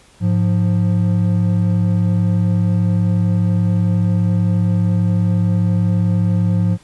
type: tone pair together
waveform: triangle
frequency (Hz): 104.6 / 175.99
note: G#2 / F3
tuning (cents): +13 / +14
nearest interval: major sixth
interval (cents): 901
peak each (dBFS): -13 / -14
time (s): 0.2-6.78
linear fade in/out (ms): 50
effects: pink hiss -49 dBFS RMS until 6.83 s + resampled to 24000 Hz